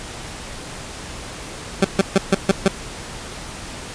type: tone bursts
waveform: 20% pulse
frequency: 193.8 Hz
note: G3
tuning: 20 cents flat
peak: -6 dBFS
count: 6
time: 1.82-2.682 s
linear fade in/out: 5 ms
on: 27 ms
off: 140 ms
effects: pink hiss -33 dBFS RMS until 3.94 s + resampled to 22050 Hz